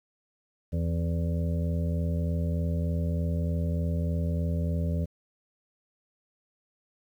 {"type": "harmonic tone with a mistuned harmonic", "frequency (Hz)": 83.3, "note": "E2", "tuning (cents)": 19, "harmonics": [1, 2, 3, 5, 6, 7], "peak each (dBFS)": [-27, -30, -39, -44, -43, -41], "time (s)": [0.72, 5.06], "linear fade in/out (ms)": 20, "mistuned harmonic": 3, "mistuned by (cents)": 52, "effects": ["10-bit"]}